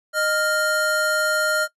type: tone pair together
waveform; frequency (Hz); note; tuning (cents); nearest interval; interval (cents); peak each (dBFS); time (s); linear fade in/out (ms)
square; 616.5 / 1400; D#5 / F6; -16 / +4; octave + major second; 1420; -24 / -21; 0.13-1.68; 50
effects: noise-tail reverb RT60 0.1 s tail -18 dB re dry + resampled to 32000 Hz